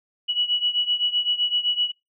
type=beating tone pair; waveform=sine; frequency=2933 / 2940.8 Hz; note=F#7 / F#7; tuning=-16 / -11 cents; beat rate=7.8 Hz; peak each=-22 / -25 dBFS; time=0.28-1.92 s; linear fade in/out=20 ms; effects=noise-tail reverb RT60 0.2 s tail -24 dB re dry